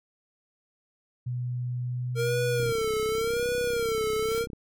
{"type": "tone with pitch glide", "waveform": "sine", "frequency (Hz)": [123.47, 124.69], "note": ["B2", "B2"], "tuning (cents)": [0, 17], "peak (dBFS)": -28, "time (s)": [1.26, 2.72], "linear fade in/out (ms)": 10, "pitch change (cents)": 17, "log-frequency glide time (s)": [1.82, 2.17]}
{"type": "tone with vibrato", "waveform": "square", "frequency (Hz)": 460, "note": "A#4", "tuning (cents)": -23, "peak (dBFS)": -26, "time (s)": [2.15, 4.47], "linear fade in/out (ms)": 50, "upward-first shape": "sine", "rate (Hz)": 0.89, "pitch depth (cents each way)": 100}
{"type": "click train", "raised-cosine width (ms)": 3, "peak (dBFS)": -27, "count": 64, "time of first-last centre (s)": [2.6, 4.533], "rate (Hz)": 32.6}
{"type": "noise with exponential growth", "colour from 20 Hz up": "white", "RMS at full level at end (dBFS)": -42, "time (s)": [3.95, 4.39], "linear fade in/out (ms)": 1, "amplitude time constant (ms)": 95}
{"effects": []}